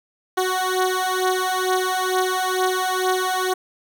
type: beating tone pair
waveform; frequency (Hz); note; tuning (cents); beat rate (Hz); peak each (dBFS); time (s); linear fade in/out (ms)
15% pulse; 370 / 372.2; F#4 / F#4; 0 / +10; 2.2; -16; 0.37-3.54; 10
effects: none